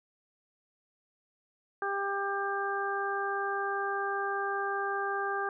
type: harmonic tone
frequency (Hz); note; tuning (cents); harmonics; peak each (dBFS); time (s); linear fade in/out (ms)
397.2; G4; +23; 1 / 2 / 3 / 4; -35 / -35 / -35 / -35; 1.82-5.49; 2
effects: none